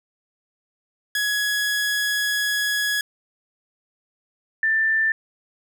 sawtooth / sine tone pair in turn, 1677 / 1777.6 Hz, G#6 / A6, +16 / +17 cents, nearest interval minor second, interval 101 cents, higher second, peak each -17 dBFS, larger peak neither, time 1.15-3.01 / 4.63-5.12 s, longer first, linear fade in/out 2 ms, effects none

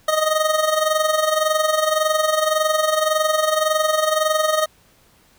25% pulse tone with amplitude modulation, 622.3 Hz, D#5, in tune, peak -10 dBFS, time 0.08-4.66 s, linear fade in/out 5 ms, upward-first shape sine, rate 21.8 Hz, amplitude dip 65%, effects pink hiss -55 dBFS RMS until 5.38 s

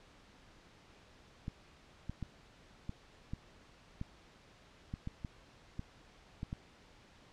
clicks, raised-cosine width 5 ms, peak -27 dBFS, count 12, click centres 1.481 / 2.096 / 2.227 / 2.894 / 3.335 / 4.014 / 4.939 / 5.074 / 5.248 / 5.794 / 6.431 / 6.529 s, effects pink hiss -61 dBFS RMS until 7.32 s + low-pass 5000 Hz 12 dB/octave

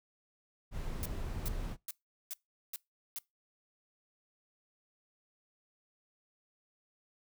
brown noise, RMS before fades -38 dBFS, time 0.71-1.77 s, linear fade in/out 50 ms
blue noise bursts, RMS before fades -40 dBFS, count 6, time 1.03-3.186 s, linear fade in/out 0 ms, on 26 ms, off 400 ms
effects noise-tail reverb RT60 0.2 s tail -23 dB re dry

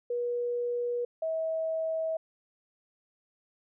sine tone pair in turn, 482.6 / 644.2 Hz, B4 / E5, -40 / -40 cents, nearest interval perfect fourth, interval 500 cents, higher second, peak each -28 dBFS, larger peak neither, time 0.1-1.05 / 1.22-2.17 s, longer neither, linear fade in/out 5 ms, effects none

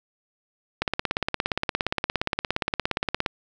click train, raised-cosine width 0.3 ms, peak -7 dBFS, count 43, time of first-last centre 0.82-3.262 s, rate 17.2 Hz, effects none

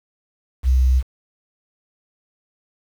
sine tone, 64 Hz, C2, 38 cents flat, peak -12 dBFS, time 0.63-1.03 s, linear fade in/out 50 ms, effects 7-bit

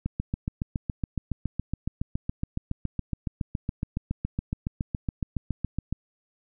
click train, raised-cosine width 5 ms, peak -15 dBFS, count 43, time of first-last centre 0.06-5.926 s, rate 7.16 Hz, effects none

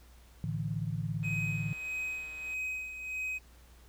sine chord, A suspended fourth, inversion none, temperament equal, 110 / 146.83 / 164.81 Hz, A2 / D3 / E3, 0 / 0 / 0 cents, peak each -36 dBFS, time 0.44-1.73 s, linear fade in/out 0 ms
click train, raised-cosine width 0.3 ms, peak -40 dBFS, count 201, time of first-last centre 1.23-2.537 s, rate 153 Hz
triangle tone with tremolo, 2523 Hz, D#7, 23 cents sharp, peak -31 dBFS, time 1.23-3.39 s, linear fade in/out 20 ms, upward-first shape sine, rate 1.6 Hz, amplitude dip 60%
effects added 60 Hz sine -55 dBFS peak until 3.88 s + pink hiss -62 dBFS RMS until 3.88 s

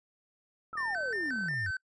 sine exponential sweep, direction down, 1358 to 85.5 Hz, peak -36 dBFS, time 0.73-1.71 s, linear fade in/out 5 ms
click train, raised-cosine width 1 ms, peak -39 dBFS, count 33, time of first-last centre 0.73-1.536 s, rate 39.7 Hz
triangle tone with vibrato, 1661.2 Hz, G#6, in tune, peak -30 dBFS, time 0.77-1.77 s, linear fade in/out 5 ms, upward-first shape square, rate 2.8 Hz, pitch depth 140 cents each way
effects noise-tail reverb RT60 0.1 s tail -25 dB re dry + resampled to 22050 Hz

